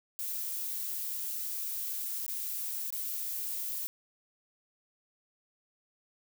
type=noise with dropouts; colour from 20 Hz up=violet; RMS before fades=-36 dBFS; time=0.19-3.87 s; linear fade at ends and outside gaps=0 ms; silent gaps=2.264-2.28 / 2.904-2.925 s; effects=none